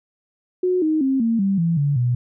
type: tone with pitch steps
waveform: sine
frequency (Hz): 365 / 312.3 / 267.2 / 228.6 / 195.6 / 167.35 / 143.19 / 122.51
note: F#4 / D#4 / C4 / A#3 / G3 / E3 / D3 / B2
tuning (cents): -24 / +7 / +36 / -34 / -4 / +26 / -43 / -14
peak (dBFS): -16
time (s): 0.63-2.15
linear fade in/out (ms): 5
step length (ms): 190
effects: none